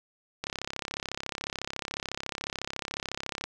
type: click train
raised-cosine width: 0.2 ms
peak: -15 dBFS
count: 103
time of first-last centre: 0.44-3.44 s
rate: 34 Hz
effects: none